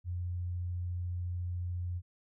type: tone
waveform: sine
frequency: 88.6 Hz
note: F2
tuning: 25 cents sharp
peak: -33 dBFS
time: 0.04-2.02 s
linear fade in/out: 50 ms
effects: none